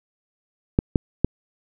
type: clicks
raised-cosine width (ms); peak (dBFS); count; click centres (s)
3; -3; 3; 0.789 / 0.958 / 1.246
effects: none